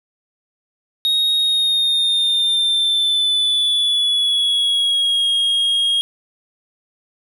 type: tone with pitch glide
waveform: triangle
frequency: 3749 to 3264 Hz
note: A#7 to G#7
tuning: +9 to -31 cents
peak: -13 dBFS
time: 1.05-6.01 s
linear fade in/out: 0 ms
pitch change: -240 cents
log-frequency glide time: 1.37-5.29 s
effects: none